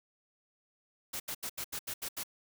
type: noise bursts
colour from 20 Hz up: white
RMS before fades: -38 dBFS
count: 8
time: 1.13-2.236 s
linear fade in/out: 10 ms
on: 70 ms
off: 78 ms
effects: none